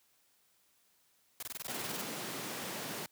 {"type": "noise bursts", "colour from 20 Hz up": "white", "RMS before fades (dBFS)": -41, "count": 13, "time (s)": [1.4, 2.015], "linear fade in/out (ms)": 2, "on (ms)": 27, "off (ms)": 22}
{"type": "high-pass noise", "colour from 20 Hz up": "pink", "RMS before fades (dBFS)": -41, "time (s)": [1.68, 3.06], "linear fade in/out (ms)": 2, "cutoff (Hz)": 150, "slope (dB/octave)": 24}
{"effects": ["white hiss -71 dBFS RMS until 3.11 s", "high-pass 60 Hz 12 dB/octave"]}